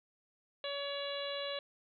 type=harmonic tone; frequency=565 Hz; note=C#5; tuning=33 cents sharp; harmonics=1 / 2 / 3 / 4 / 5 / 6 / 7; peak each=-39 / -47 / -48 / -50 / -46 / -45 / -45 dBFS; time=0.64-1.59 s; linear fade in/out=2 ms; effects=none